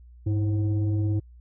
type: tone pair together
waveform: sine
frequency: 101.9 / 323.3 Hz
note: G#2 / E4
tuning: -32 / -34 cents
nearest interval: octave + minor sixth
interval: 1998 cents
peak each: -20 / -28 dBFS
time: 0.26-1.2 s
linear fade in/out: 10 ms
effects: tanh soft clip ceiling -19 dBFS + added 60 Hz sine -46 dBFS peak until 1.4 s